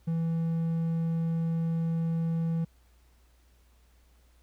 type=tone; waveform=triangle; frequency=164.81 Hz; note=E3; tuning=in tune; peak=-24 dBFS; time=0.07-2.65 s; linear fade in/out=10 ms; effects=added 60 Hz sine -59 dBFS peak until 4.42 s + pink hiss -68 dBFS RMS until 4.42 s